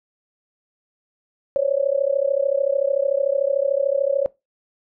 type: tone with amplitude modulation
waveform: sine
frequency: 555 Hz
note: C#5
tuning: 2 cents sharp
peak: -13 dBFS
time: 1.56-4.26 s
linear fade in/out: 0 ms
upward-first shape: sine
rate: 33.5 Hz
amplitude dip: 90%
effects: noise-tail reverb RT60 0.2 s tail -20 dB re dry